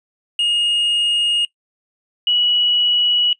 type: tone pair in turn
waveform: triangle / sine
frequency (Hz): 2857 / 2929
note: F7 / F#7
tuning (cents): +39 / -18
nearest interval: unison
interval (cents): 43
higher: second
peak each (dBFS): -13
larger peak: neither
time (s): 0.39-1.45 / 2.27-3.33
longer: neither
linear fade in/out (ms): 2
effects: noise-tail reverb RT60 0.1 s tail -20 dB re dry + resampled to 22050 Hz